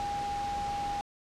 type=tone in noise; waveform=sine; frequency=812 Hz; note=G#5; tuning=39 cents flat; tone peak=-31 dBFS; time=0-1.01 s; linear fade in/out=0 ms; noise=pink; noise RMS=-41 dBFS; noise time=0-1.01 s; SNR=+7 dB; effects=low-pass 6000 Hz 12 dB/octave